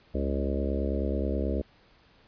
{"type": "harmonic tone with a mistuned harmonic", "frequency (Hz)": 69.3, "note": "C#2", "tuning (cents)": 0, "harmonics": [1, 3, 4, 5, 6, 7, 8, 9], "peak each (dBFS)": [-29, -34, -35, -36, -37, -37, -38, -39], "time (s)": [0.14, 1.62], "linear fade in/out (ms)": 10, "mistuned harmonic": 9, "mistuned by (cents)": -15, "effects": ["pink hiss -60 dBFS RMS until 2.27 s", "resampled to 11025 Hz"]}